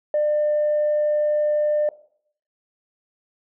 sine tone, 599 Hz, D5, 34 cents sharp, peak -16 dBFS, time 0.14-1.89 s, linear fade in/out 2 ms, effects noise-tail reverb RT60 0.6 s tail -18 dB re dry + tanh soft clip ceiling -14 dBFS

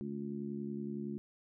harmonic tone, 70.8 Hz, C#2, 37 cents sharp, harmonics 2 / 3 / 4 / 5, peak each -47 / -39 / -47 / -44 dBFS, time 0.01-1.18 s, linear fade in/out 0 ms, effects none

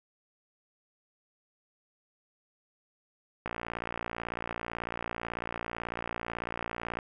click train, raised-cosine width 0.5 ms, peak -19 dBFS, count 206, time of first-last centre 3.46-6.988 s, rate 58.1 Hz, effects none

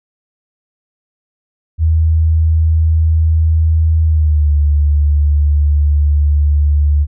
sine tone with pitch glide, 80 to 73.36 Hz, D#2 to D2, +49 to -1 cents, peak -8 dBFS, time 1.78-7.07 s, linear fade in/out 50 ms, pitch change -150 cents, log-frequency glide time 4.03-4.52 s, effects none

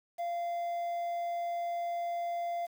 triangle tone with quantisation, 690 Hz, F5, 21 cents flat, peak -30 dBFS, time 0.18-2.67 s, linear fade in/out 20 ms, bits 9, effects none

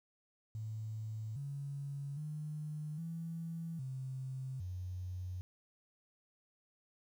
sine tone with pitch steps, 109.4 / 140.7 / 151.7 / 165.5 / 131.4 / 91 Hz, A2 / C#3 / D#3 / E3 / C3 / F#2, -9 / +26 / -44 / +7 / +8 / -28 cents, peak -39 dBFS, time 0.55-5.41 s, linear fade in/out 0 ms, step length 810 ms, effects 11-bit

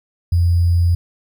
sine tone with sample-and-hold, 86.3 Hz, F2, 20 cents flat, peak -11 dBFS, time 0.32-0.95 s, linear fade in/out 5 ms, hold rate 4900 Hz, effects none

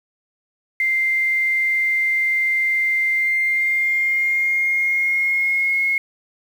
sine tone with pitch glide, 2093 to 2164 Hz, C7 to C#7, 0 to -42 cents, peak -16 dBFS, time 0.8-5.98 s, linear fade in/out 2 ms, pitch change +58 cents, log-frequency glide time 3.12-5.8 s, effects 7-bit

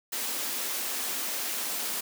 white high-pass noise, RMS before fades -32 dBFS, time 0.12-2.01 s, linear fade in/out 10 ms, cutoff 200 Hz, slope 96 dB/octave, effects none

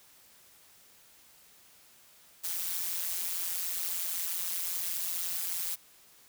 blue noise with amplitude modulation, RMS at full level -30 dBFS, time 2.43-5.76 s, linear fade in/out 20 ms, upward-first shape sine, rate 175 Hz, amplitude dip 90%, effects white hiss -59 dBFS RMS until 6.28 s

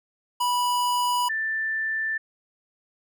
square / sine tone pair in turn, 981 / 1770.3 Hz, B5 / A6, -12 / +10 cents, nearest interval minor seventh, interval 1022 cents, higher second, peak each -22 / -24 dBFS, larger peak first, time 0.4-1.29 / 1.29-2.18 s, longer neither, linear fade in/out 10 ms, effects none

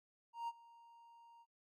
triangle tone with ADSR envelope, 932.3 Hz, A#5, in tune, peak -36 dBFS, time 0.33-1.46 s, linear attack 150 ms, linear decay 37 ms, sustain -22 dB, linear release 48 ms, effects noise-tail reverb RT60 0.1 s tail -23 dB re dry

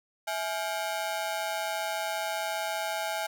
sawtooth ring-modulated tone, 748 Hz, F#5, 19 cents sharp, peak -23 dBFS, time 0.27-3.27 s, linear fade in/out 10 ms, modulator 92.6 Hz, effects none

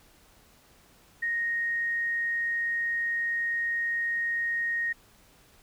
sine tone, 1864.7 Hz, A#6, in tune, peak -26 dBFS, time 1.22-4.93 s, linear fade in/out 10 ms, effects pink hiss -59 dBFS RMS until 5.62 s

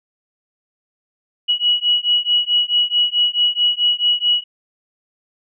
sine beating tone pair, 2919 / 2923.6 Hz, F#7 / F#7, -24 / -21 cents, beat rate 4.6 Hz, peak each -17 dBFS, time 1.48-4.44 s, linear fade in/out 20 ms, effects none

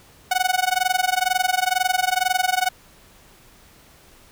sawtooth tone with amplitude modulation, 740 Hz, F#5, in tune, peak -11 dBFS, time 0.31-2.69 s, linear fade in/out 5 ms, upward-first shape sine, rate 22.1 Hz, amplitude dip 95%, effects pink hiss -51 dBFS RMS until 4.31 s

